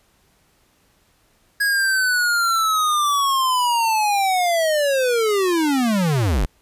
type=linear sweep; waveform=square; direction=down; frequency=1661.2 to 34.45 Hz; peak=-17 dBFS; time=1.6-6.46 s; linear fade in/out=10 ms; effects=pink hiss -60 dBFS RMS until 6.61 s + resampled to 32000 Hz